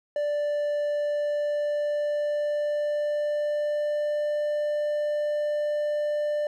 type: tone with pitch glide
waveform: triangle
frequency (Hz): 587.3 to 594.1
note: D5 to D5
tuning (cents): 0 to +20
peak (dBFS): -22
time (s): 0.16-6.47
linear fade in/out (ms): 2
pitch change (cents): +20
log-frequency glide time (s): 0.81-4.29
effects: none